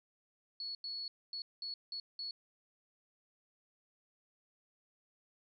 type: tone bursts at uneven times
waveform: sine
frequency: 4386 Hz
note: C#8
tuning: 19 cents flat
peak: -39 dBFS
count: 6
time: 0.6-0.75 / 0.84-1.08 / 1.33-1.42 / 1.62-1.74 / 1.92-2 / 2.19-2.31 s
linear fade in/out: 2 ms
effects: none